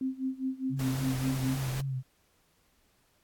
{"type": "tone with tremolo", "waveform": "sine", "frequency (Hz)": 262.4, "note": "C4", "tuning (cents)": 5, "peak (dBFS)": -27, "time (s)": [0.01, 1.61], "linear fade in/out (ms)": 2, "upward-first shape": "sine", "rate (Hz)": 4.9, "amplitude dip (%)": 90}
{"type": "tone with vibrato", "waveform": "sine", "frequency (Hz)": 133.2, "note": "C3", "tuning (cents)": 31, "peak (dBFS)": -30, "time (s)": [0.69, 2.03], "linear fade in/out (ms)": 50, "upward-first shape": "triangle", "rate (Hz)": 3.7, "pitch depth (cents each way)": 66}
{"type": "noise", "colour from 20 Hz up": "pink", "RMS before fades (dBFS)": -40, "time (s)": [0.79, 1.81], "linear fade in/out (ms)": 5}
{"effects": ["pink hiss -69 dBFS RMS until 3.23 s", "AAC 64 kbps"]}